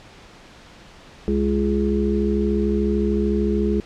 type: harmonic tone with a mistuned harmonic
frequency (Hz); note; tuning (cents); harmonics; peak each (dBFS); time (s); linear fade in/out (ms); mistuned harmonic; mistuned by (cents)
68.7; C#2; -15; 1 / 3 / 5 / 6; -24 / -21 / -24 / -24; 1.28-3.8; 0; 6; +20
effects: pink hiss -45 dBFS RMS until 3.85 s + low-pass 5000 Hz 12 dB/octave